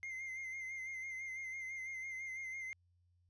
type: tone with vibrato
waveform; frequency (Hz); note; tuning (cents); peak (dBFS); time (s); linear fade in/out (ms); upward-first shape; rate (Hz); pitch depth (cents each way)
triangle; 2093; C7; 0; -40; 0.03-2.73; 0; sine; 6; 38
effects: added 88 Hz sine -70 dBFS peak until 3.29 s + resampled to 22050 Hz